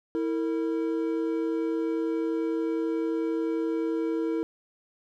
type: tone pair together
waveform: triangle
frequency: 326.4 / 457.7 Hz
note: E4 / A#4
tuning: -17 / -32 cents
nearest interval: tritone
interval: 585 cents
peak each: -25 / -28 dBFS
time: 0.15-4.43 s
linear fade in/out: 0 ms
effects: none